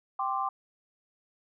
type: chord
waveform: sine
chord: G suspended fourth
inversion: none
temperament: just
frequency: 784 / 1045.3 / 1176 Hz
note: G5 / C6 / D6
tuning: 0 / -2 / +2 cents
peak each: -32 dBFS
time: 0.19-0.49 s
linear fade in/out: 5 ms
effects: none